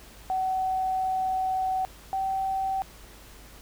sine tone pair in turn, 754 / 769.8 Hz, F#5 / G5, +32 / -32 cents, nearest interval unison, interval 36 cents, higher second, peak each -24 / -25 dBFS, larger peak first, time 0.3-1.85 / 2.13-2.82 s, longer first, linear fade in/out 0 ms, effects added 50 Hz sine -50 dBFS peak until 3.61 s + pink hiss -50 dBFS RMS until 3.61 s

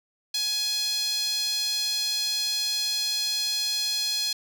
sawtooth tone with high-pass filter, 839 Hz, G#5, 17 cents sharp, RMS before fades -27 dBFS, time 0.34-4.33 s, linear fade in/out 5 ms, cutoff 4100 Hz, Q 4.5, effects none

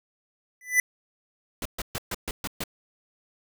square tone with exponential growth, 1995 Hz, B6, 17 cents sharp, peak -15 dBFS, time 0.61-0.8 s, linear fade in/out 2 ms, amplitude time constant 41 ms
pink noise bursts, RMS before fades -31 dBFS, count 7, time 1.62-2.638 s, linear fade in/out 2 ms, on 34 ms, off 130 ms
effects none

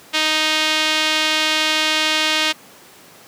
sawtooth tone with band-pass filter, 311.1 Hz, D#4, in tune, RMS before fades -18 dBFS, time 0.13-2.53 s, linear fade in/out 20 ms, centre 3300 Hz, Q 1.5, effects pink hiss -44 dBFS RMS until 3.27 s + high-pass 200 Hz 12 dB/octave

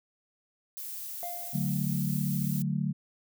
violet noise, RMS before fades -39 dBFS, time 0.77-2.62 s, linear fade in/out 0 ms
triangle tone with exponential decay, 698.5 Hz, F5, in tune, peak -32 dBFS, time 1.23-2.02 s, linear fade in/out 0 ms, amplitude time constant 170 ms
sine chord, D major, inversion none, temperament equal, 146.83 / 185 / 220 Hz, D3 / F#3 / A3, 0 / 0 / 0 cents, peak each -30 / -31 / -34 dBFS, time 1.53-2.93 s, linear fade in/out 20 ms
effects none

